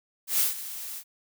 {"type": "noise with ADSR envelope", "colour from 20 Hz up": "blue", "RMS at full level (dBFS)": -22, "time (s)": [0.27, 1.04], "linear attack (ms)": 130, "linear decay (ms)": 140, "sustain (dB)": -15, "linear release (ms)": 69, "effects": []}